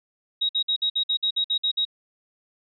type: tone bursts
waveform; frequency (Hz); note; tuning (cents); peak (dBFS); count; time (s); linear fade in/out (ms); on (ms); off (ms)
sine; 3800; A#7; +33; -20; 11; 0.41-1.852; 10; 82; 54
effects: none